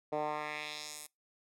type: tone with band-pass filter sweep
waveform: 10% pulse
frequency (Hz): 150.7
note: D3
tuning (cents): +45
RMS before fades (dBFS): -39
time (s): 0.12-1.07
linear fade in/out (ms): 10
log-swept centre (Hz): 560 to 11000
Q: 1.6
effects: noise-tail reverb RT60 0.2 s tail -25 dB re dry